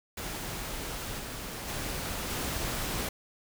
pink noise with level steps, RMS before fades -37 / -39 / -35 / -33 dBFS, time 0.17-3.09 s, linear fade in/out 5 ms, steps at 1.18 / 1.67 / 2.29 s, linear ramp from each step 20 ms, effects none

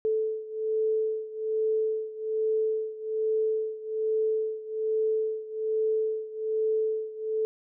sine beating tone pair, 437 / 438.2 Hz, A4 / A4, -12 / -7 cents, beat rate 1.2 Hz, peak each -27 / -30 dBFS, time 0.05-7.45 s, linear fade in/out 0 ms, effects none

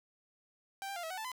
sawtooth tone with pitch steps, 783 / 792 / 697 / 646 / 747 / 879 / 1014 Hz, G5 / G5 / F5 / E5 / F#5 / A5 / B5, -2 / +18 / -4 / -35 / +16 / -2 / +45 cents, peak -35 dBFS, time 0.82-1.317 s, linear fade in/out 0 ms, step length 71 ms, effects none

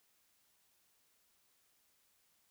silence, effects white hiss -74 dBFS RMS until 2.5 s

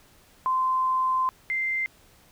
sine tone pair in turn, 1036 / 2086 Hz, C6 / C7, -17 / -6 cents, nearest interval octave, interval 1211 cents, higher second, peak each -21 / -24 dBFS, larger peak first, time 0.46-1.29 / 1.5-1.86 s, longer first, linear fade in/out 0 ms, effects pink hiss -57 dBFS RMS until 2.31 s

